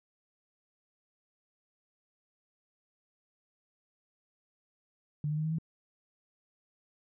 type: tone with pitch steps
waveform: sine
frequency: 148.8 / 151.93 / 155.12 / 158.38 / 161.71 Hz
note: D3 / D#3 / D#3 / D#3 / E3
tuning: +23 / -41 / -5 / +31 / -33 cents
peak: -29 dBFS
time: 5.24-5.585 s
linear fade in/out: 2 ms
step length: 69 ms
effects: none